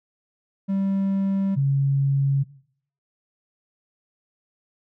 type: tone pair in turn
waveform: triangle / sine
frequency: 194.9 / 138.11 Hz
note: G3 / C#3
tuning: -10 / -6 cents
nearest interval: tritone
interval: 596 cents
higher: first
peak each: -19 / -17 dBFS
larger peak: second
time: 0.68-1.56 / 1.56-2.44 s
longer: neither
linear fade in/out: 20 ms
effects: noise-tail reverb RT60 0.6 s tail -19 dB re dry